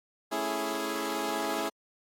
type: chord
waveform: 15% pulse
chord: A major seventh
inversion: none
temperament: equal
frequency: 220 / 277.2 / 329.6 / 415.3 Hz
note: A3 / C#4 / E4 / G#4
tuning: 0 / 0 / 0 / 0 cents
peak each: -33 / -30 / -28 / -28 dBFS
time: 0.31-1.7 s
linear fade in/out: 20 ms
effects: AAC 64 kbps